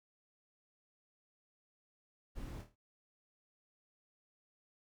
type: noise with echo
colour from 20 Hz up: brown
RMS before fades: -45 dBFS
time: 2.35-2.63 s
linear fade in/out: 20 ms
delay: 26 ms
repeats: 5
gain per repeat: -6 dB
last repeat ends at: 2.76 s
effects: none